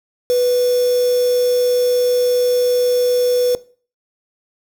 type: tone with quantisation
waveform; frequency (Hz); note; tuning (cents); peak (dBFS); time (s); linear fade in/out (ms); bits
sine; 493.4; B4; -2; -12; 0.3-3.55; 0; 4
effects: noise-tail reverb RT60 0.4 s tail -19 dB re dry